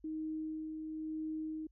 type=tone with tremolo; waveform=sine; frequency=313.2 Hz; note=D#4; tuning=11 cents sharp; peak=-36 dBFS; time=0.04-1.67 s; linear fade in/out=5 ms; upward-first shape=sine; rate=1 Hz; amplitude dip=35%; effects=added 50 Hz sine -64 dBFS peak until 1.71 s